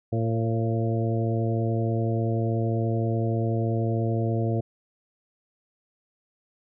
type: harmonic tone with a mistuned harmonic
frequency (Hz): 113.8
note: A#2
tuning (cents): -41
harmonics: 1 / 2 / 3 / 4 / 5 / 6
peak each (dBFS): -24 / -31 / -31 / -33 / -35 / -35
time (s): 0.12-4.61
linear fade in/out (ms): 10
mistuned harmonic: 5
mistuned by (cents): -32
effects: none